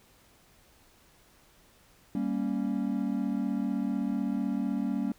triangle chord, G diminished, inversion none, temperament equal with one note detuned, 197.25 / 233.1 / 277.2 Hz, G3 / Bb3 / Db4, +11 / 0 / 0 cents, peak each -30 dBFS, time 2.15-5.12 s, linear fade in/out 2 ms, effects pink hiss -61 dBFS RMS until 5.18 s

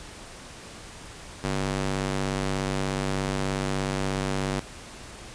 square tone with high-pass filter, 48.38 Hz, G1, 22 cents flat, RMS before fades -28 dBFS, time 1.44-4.6 s, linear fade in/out 0 ms, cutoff 120 Hz, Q 0.54, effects pink hiss -43 dBFS RMS until 5.34 s + resampled to 22050 Hz

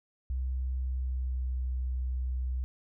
sine tone with pitch glide, 64.3 to 63.27 Hz, C2 to B1, -30 to +43 cents, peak -29 dBFS, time 0.3-2.64 s, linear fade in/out 0 ms, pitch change -27 cents, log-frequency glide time 0.76-1.54 s, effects none

